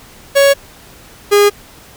45% pulse tone pair in turn, 557 / 409.2 Hz, C#5 / G#4, +8 / -26 cents, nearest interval perfect fourth, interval 534 cents, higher first, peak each -6 dBFS, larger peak neither, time 0.35-0.54 / 1.31-1.5 s, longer neither, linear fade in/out 20 ms, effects pink hiss -40 dBFS RMS until 1.96 s

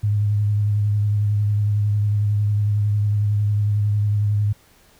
sine tone with vibrato, 103.83 Hz, G#2, in tune, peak -16 dBFS, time 0.03-4.53 s, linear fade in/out 10 ms, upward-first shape triangle, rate 11 Hz, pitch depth 29 cents each way, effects pink hiss -54 dBFS RMS until 4.99 s

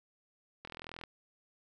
click train, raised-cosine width 0.3 ms, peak -28 dBFS, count 17, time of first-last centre 0.65-1.037 s, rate 41.3 Hz, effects none

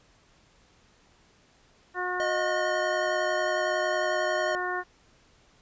harmonic tone, 361.8 Hz, F#4, 39 cents flat, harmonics 1 / 2 / 3 / 4 / 5, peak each -34 / -34 / -34 / -34 / -34 dBFS, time 1.94-4.84 s, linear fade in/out 50 ms
square tone with vibrato, 622.3 Hz, D#5, in tune, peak -28 dBFS, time 2.2-4.55 s, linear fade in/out 0 ms, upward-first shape sine, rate 11 Hz, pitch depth 18 cents each way
effects pink hiss -61 dBFS RMS until 5.61 s + resampled to 16000 Hz

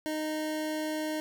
25% pulse tone, 309.3 Hz, D#4, 10 cents flat, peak -27 dBFS, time 0.06-1.2 s, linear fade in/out 0 ms, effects none

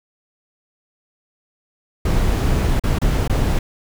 brown noise with dropouts, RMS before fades -17 dBFS, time 2.05-3.59 s, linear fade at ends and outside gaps 5 ms, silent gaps 2.797-2.836 / 2.987-3.015 / 3.278-3.296 s, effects none

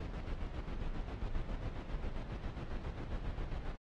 brown noise with tremolo, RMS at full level -38 dBFS, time 0-3.76 s, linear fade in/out 5 ms, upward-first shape square, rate 7.4 Hz, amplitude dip 45%, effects low-pass 4000 Hz 12 dB/octave + AAC 32 kbps

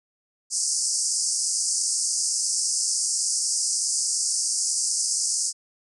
white band-pass noise, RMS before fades -25 dBFS, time 0.5-5.53 s, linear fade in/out 50 ms, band 4800 to 9500 Hz, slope 96 dB/octave, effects none

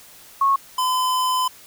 sine / square tone pair in turn, 1097 / 1017.3 Hz, C#6 / C6, -18 / -49 cents, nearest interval minor second, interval 131 cents, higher first, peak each -14 / -19 dBFS, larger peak first, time 0.41-0.56 / 0.78-1.48 s, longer second, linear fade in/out 5 ms, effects white hiss -46 dBFS RMS until 1.66 s

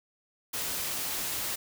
white noise, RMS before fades -33 dBFS, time 0.53-1.56 s, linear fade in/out 10 ms, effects none

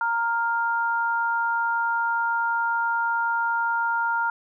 sine tone pair together, 927.3 / 1402 Hz, A#5 / F6, -9 / +6 cents, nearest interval perfect fifth, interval 715 cents, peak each -24 dBFS, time 0.01-4.3 s, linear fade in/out 2 ms, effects none

